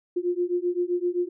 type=beating tone pair; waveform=sine; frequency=350.1 / 357.8 Hz; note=F4 / F4; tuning=+4 / +42 cents; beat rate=7.7 Hz; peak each=-26 / -26 dBFS; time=0.16-1.29 s; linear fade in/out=10 ms; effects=none